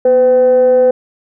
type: tone with frequency modulation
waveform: sine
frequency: 507 Hz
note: B4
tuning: 45 cents sharp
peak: -5 dBFS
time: 0.05-0.91 s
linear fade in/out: 5 ms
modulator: 265 Hz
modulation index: 0.28
effects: tanh soft clip ceiling -2 dBFS